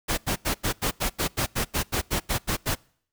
pink noise bursts, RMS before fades -25 dBFS, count 15, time 0.08-2.754 s, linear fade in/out 20 ms, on 98 ms, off 86 ms, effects noise-tail reverb RT60 0.6 s tail -26 dB re dry

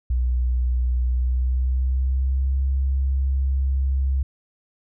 sine tone with pitch glide, 61.74 to 66.94 Hz, B1 to C2, 0 to +40 cents, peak -18 dBFS, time 0.1-4.23 s, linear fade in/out 5 ms, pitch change +140 cents, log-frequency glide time 1.06-2.6 s, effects none

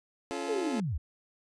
25% pulse chord, Db augmented, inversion none, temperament just, 277.2 / 346.5 / 433.1 Hz, Db4 / F4 / A4, 0 / -14 / -27 cents, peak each -34 dBFS, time 0.31-0.8 s, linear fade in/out 0 ms
sine linear sweep, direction down, 466.2 to 56.4 Hz, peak -29 dBFS, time 0.48-0.98 s, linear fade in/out 10 ms
effects resampled to 22050 Hz

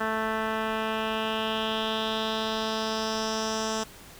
10% pulse tone with low-pass filter sweep, 220 Hz, A3, in tune, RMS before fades -29 dBFS, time 0-3.84 s, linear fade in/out 10 ms, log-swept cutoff 1800 to 6600 Hz, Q 3.2, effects pink hiss -48 dBFS RMS until 4.19 s

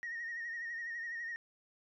sine tone with vibrato, 1864.7 Hz, A#6, in tune, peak -37 dBFS, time 0.03-1.36 s, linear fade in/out 0 ms, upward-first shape triangle, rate 12 Hz, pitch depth 58 cents each way, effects tanh soft clip ceiling -35 dBFS

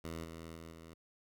10% pulse tone with level steps, 82 Hz, E2, 9 cents flat, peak -33 / -38 / -40 / -43 dBFS, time 0.04-0.94 s, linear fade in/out 5 ms, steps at 0.24 / 0.55 / 0.71 s, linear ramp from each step 10 ms, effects none

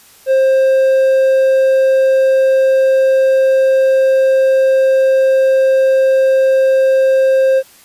triangle tone, 530 Hz, C5, 22 cents sharp, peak -6 dBFS, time 0.26-7.63 s, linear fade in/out 50 ms, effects white hiss -44 dBFS RMS until 7.84 s + resampled to 32000 Hz

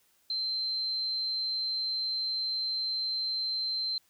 sine tone, 4114 Hz, C8, 30 cents flat, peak -29 dBFS, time 0.3-3.98 s, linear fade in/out 2 ms, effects white hiss -68 dBFS RMS until 4.09 s

